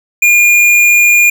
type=tone with tanh clipping; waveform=sine; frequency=2419 Hz; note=D#7; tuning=49 cents flat; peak=-6 dBFS; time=0.22-1.3 s; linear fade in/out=5 ms; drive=15 dB; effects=none